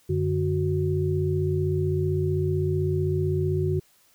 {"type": "tone cluster", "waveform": "sine", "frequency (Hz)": [93.3, 149, 368.5], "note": ["F#2", "D3", "F#4"], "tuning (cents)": [15, 25, -7], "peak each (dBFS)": -26, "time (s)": [0.09, 3.8], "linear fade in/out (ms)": 10, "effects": ["white hiss -61 dBFS RMS until 4.14 s"]}